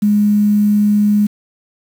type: tone with quantisation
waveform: sine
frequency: 207.7 Hz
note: G#3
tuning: in tune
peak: -9 dBFS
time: 0.02-1.27 s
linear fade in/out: 10 ms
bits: 6
effects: none